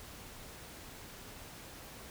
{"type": "silence", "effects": ["pink hiss -50 dBFS RMS until 2.1 s"]}